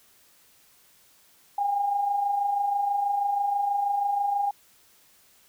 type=tone pair together; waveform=sine; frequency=784 / 810.2 Hz; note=G5 / G#5; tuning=0 / -43 cents; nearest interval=minor second; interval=57 cents; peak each=-33 / -23 dBFS; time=1.58-4.51 s; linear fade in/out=5 ms; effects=white hiss -59 dBFS RMS until 5.48 s